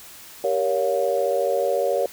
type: chord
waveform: sine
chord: G half-diminished seventh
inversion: none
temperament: just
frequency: 392 / 470.4 / 564.5 / 705.6 Hz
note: G4 / Bb4 / Db5 / F5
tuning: 0 / +16 / +31 / +18 cents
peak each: -27 / -24 / -22 / -28 dBFS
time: 0.44-2.06 s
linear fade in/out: 2 ms
effects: white hiss -43 dBFS RMS until 2.12 s